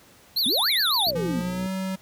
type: tone with vibrato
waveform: square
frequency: 3986 Hz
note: B7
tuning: 15 cents sharp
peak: -21 dBFS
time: 0.36-1.11 s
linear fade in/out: 10 ms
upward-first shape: triangle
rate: 7.2 Hz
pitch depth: 280 cents each way
type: exponential two-way sweep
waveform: sine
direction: up then down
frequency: 213.5 to 2373 to 213.5 Hz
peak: -26 dBFS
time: 0.46-1.41 s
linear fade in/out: 0 ms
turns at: 0.71 s
type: click train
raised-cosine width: 3 ms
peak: -24 dBFS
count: 38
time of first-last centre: 1.07-1.659 s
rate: 62.8 Hz
type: tone with pitch glide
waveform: square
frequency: 170.8 to 189.51 Hz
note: F3 to F#3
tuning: -38 to +42 cents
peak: -27 dBFS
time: 1.15-1.96 s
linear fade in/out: 10 ms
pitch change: +180 cents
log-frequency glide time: 1.26-1.69 s
effects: pink hiss -53 dBFS RMS until 2.01 s + high-pass 80 Hz 12 dB/octave